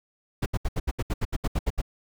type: noise bursts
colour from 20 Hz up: brown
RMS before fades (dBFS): -24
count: 13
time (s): 0.42-1.817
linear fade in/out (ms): 10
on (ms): 41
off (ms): 72
effects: none